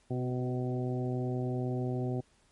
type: harmonic tone with a mistuned harmonic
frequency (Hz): 126.1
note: B2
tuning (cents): +36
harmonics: 1 / 2 / 3 / 4 / 5 / 6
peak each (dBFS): -32 / -36 / -37 / -44 / -44 / -45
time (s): 0.1-2.21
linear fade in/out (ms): 10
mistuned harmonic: 3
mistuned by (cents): -18
effects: pink hiss -67 dBFS RMS until 2.51 s + MP3 48 kbps